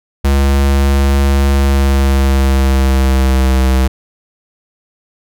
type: tone with pitch glide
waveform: square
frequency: 69.1 to 65.22 Hz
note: C#2 to C2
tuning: -5 to -5 cents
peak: -9 dBFS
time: 0.24-3.88 s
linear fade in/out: 10 ms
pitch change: -100 cents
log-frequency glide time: 1.53-3.6 s
effects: none